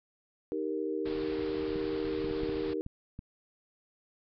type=chord; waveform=sine; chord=Eb major; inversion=none; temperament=equal; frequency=311.1 / 392 / 466.2 Hz; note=Eb4 / G4 / Bb4; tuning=0 / 0 / 0 cents; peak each=-35 dBFS; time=0.52-2.81 s; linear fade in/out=0 ms
type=low-pass noise; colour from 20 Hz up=pink; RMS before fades=-44 dBFS; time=1.05-2.74 s; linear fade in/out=10 ms; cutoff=4900 Hz; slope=96 dB/octave
type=clicks; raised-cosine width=5 ms; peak=-29 dBFS; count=7; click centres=1.759 / 2.245 / 2.312 / 2.434 / 2.493 / 2.864 / 3.191 s
effects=none